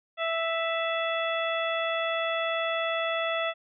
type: harmonic tone with a mistuned harmonic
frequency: 659.3 Hz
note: E5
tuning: in tune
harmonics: 1 / 2 / 3 / 4 / 5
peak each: -29 / -32 / -34 / -35 / -36 dBFS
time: 0.17-3.54 s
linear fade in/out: 50 ms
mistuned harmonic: 5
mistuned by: +54 cents
effects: none